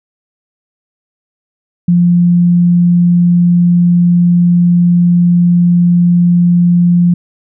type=tone; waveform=sine; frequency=174.61 Hz; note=F3; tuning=in tune; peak=-5 dBFS; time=1.88-7.14 s; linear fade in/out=5 ms; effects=none

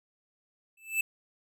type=tone with exponential growth; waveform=square; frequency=2637 Hz; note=E7; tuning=in tune; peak=-23 dBFS; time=0.77-1.01 s; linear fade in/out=5 ms; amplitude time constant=51 ms; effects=none

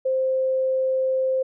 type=tone; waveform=sine; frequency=523.3 Hz; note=C5; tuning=in tune; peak=-19 dBFS; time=0.05-1.43 s; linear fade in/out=10 ms; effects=none

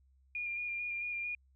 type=tone with vibrato; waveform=sine; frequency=2415 Hz; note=D7; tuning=48 cents sharp; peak=-35 dBFS; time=0.35-1.35 s; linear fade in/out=2 ms; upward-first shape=square; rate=4.5 Hz; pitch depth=16 cents each way; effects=added 66 Hz sine -64 dBFS peak until 1.55 s

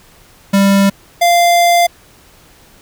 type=tone pair in turn; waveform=square; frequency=197.4 / 693.8 Hz; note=G3 / F5; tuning=+12 / -12 cents; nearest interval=octave + minor seventh; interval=2176 cents; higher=second; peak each=-8 dBFS; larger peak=neither; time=0.53-0.9 / 1.21-1.87 s; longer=second; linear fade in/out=10 ms; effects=pink hiss -45 dBFS RMS until 2.81 s

